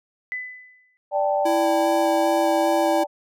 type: tone with exponential decay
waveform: sine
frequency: 2004 Hz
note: B6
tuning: 25 cents sharp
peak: -24 dBFS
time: 0.32-0.97 s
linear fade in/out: 0 ms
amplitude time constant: 140 ms
type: chord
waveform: sine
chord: D suspended fourth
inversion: none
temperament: equal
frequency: 587.3 / 784 / 880 Hz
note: D5 / G5 / A5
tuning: 0 / 0 / 0 cents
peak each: -21 / -23 / -27 dBFS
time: 1.11-3.07 s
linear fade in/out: 50 ms
type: tone with vibrato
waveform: square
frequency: 329.6 Hz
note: E4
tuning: in tune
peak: -23 dBFS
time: 1.45-3.04 s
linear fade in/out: 10 ms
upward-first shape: square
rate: 2.5 Hz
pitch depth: 8 cents each way
effects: none